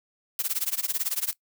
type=noise with tremolo; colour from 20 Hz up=blue; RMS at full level=-25 dBFS; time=0.39-1.33 s; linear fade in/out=0 ms; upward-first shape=sine; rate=18 Hz; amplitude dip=95%; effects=noise-tail reverb RT60 0.1 s tail -20 dB re dry